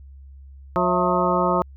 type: harmonic tone with a mistuned harmonic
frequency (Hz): 179.7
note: F3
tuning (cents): +50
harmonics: 1 / 2 / 3 / 4 / 5 / 6 / 7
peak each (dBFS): -25 / -25 / -25 / -25 / -25 / -25 / -25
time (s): 0.76-1.62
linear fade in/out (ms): 0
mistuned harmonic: 4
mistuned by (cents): -130
effects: added 68 Hz sine -40 dBFS peak until 1.76 s